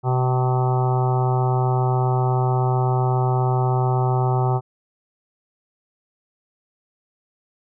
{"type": "harmonic tone with a mistuned harmonic", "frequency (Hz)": 127.4, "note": "C3", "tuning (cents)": -46, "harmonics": [1, 3, 4, 5, 6, 7, 8, 9, 10], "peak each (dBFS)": [-18, -26, -35, -33, -26, -29, -37, -34, -36], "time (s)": [0.03, 4.61], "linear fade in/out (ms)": 50, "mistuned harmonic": 8, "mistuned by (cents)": 29, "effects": []}